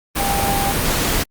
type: tone in noise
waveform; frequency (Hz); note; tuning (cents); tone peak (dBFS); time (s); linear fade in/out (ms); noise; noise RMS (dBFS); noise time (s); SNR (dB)
sine; 795; G5; +24; -20; 0.18-0.73; 20; pink; -19; 0.15-1.24; -4
effects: Opus 32 kbps